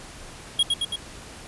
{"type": "tone with echo", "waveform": "square", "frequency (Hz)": 3290, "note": "G#7", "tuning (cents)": -17, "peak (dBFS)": -17, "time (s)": [0.59, 0.63], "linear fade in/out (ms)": 5, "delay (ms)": 110, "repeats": 3, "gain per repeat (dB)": -3, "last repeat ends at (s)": 0.96, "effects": ["pink hiss -42 dBFS RMS until 1.47 s", "resampled to 24000 Hz"]}